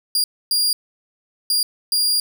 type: tone bursts at uneven times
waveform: sawtooth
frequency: 4813 Hz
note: D8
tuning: 42 cents sharp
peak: -13 dBFS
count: 4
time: 0.15-0.24 / 0.51-0.73 / 1.5-1.63 / 1.92-2.2 s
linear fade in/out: 2 ms
effects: none